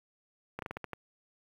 slowing click train, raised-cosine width 0.5 ms, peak -22 dBFS, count 7, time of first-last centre 0.59-0.933 s, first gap 32 ms, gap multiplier 1.23, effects high-pass 60 Hz 12 dB/octave + 9-bit

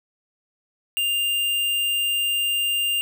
square tone, 2800 Hz, F7, 4 cents sharp, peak -21 dBFS, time 0.97-3.01 s, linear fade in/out 0 ms, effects 8-bit

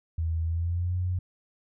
sine tone with pitch glide, 81.6 to 90.54 Hz, E2 to F#2, -17 to -37 cents, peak -25 dBFS, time 0.18-1.19 s, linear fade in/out 5 ms, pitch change +180 cents, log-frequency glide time 0.44-0.97 s, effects none

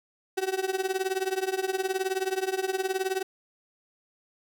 35% pulse tone with tremolo, 379.4 Hz, F#4, 43 cents sharp, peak -21 dBFS, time 0.37-3.23 s, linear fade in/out 10 ms, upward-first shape triangle, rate 19 Hz, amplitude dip 95%, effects none

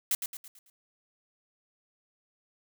blue noise with echo, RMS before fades -27 dBFS, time 0.11-0.15 s, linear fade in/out 2 ms, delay 110 ms, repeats 5, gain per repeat -7 dB, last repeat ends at 0.7 s, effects none

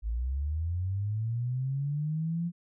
sine linear sweep, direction up, 51.91 to 174.5 Hz, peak -28 dBFS, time 0.02-2.52 s, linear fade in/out 50 ms, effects none

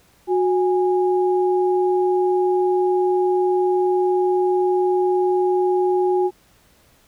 sine tone pair together, 365.8 / 824 Hz, F#4 / G#5, -20 / -14 cents, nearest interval octave + major second, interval 1406 cents, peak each -16 / -23 dBFS, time 0.27-6.31 s, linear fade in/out 50 ms, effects pink hiss -56 dBFS RMS until 7.07 s

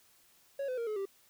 triangle tone with pitch steps, 554.4 / 508.4 / 466.2 / 427.5 / 392 Hz, C#5 / C5 / A#4 / A4 / G4, 0 / -50 / 0 / -50 / 0 cents, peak -31 dBFS, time 0.59-1.055 s, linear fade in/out 5 ms, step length 93 ms, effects white hiss -65 dBFS RMS until 1.29 s

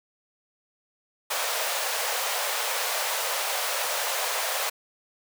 pink high-pass noise, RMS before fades -28 dBFS, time 1.3-4.7 s, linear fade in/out 10 ms, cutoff 500 Hz, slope 48 dB/octave, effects none

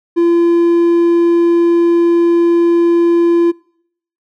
triangle tone, 341.1 Hz, F4, 41 cents flat, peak -6 dBFS, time 0.16-3.52 s, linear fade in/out 20 ms, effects noise-tail reverb RT60 0.7 s tail -25 dB re dry

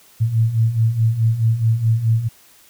sine beating tone pair, 110 / 114.7 Hz, A2 / A#2, 0 / -28 cents, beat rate 4.7 Hz, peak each -20 / -15 dBFS, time 0.2-2.29 s, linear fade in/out 20 ms, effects white hiss -50 dBFS RMS until 2.69 s

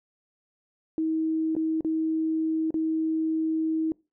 sine tone with dropouts, 318.9 Hz, D#4, 43 cents sharp, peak -23 dBFS, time 0.98-3.92 s, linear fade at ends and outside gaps 1 ms, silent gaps 1.552-1.565 / 1.808-1.847 / 2.706-2.742 s, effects noise-tail reverb RT60 0.3 s tail -25 dB re dry

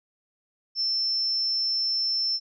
sine tone, 5340 Hz, E8, 22 cents sharp, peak -23 dBFS, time 0.75-2.4 s, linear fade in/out 50 ms, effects none

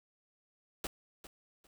pink noise with echo, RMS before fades -38 dBFS, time 0.84-0.87 s, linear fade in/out 2 ms, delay 400 ms, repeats 2, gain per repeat -13 dB, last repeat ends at 1.67 s, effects none

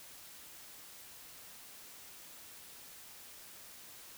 silence, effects white hiss -53 dBFS RMS until 4.17 s

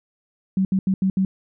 sine tone bursts at uneven times, 190.5 Hz, G3, 49 cents flat, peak -16 dBFS, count 5, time 0.57-0.65 / 0.72-0.79 / 0.87-0.94 / 1.02-1.1 / 1.17-1.25 s, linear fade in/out 2 ms, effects none

